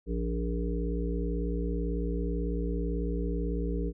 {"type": "harmonic tone with a mistuned harmonic", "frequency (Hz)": 58.1, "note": "A#1", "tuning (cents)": -5, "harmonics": [1, 3, 5, 7, 8], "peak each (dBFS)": [-30, -35, -37, -38, -39], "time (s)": [0.06, 3.93], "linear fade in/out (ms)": 50, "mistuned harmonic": 1, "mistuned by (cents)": -59, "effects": []}